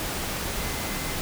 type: tone in noise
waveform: sine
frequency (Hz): 2060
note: C7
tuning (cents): -28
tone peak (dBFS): -41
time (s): 0.59-1.14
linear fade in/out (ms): 0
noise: pink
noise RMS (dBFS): -30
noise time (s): 0-1.21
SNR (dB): -14
effects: none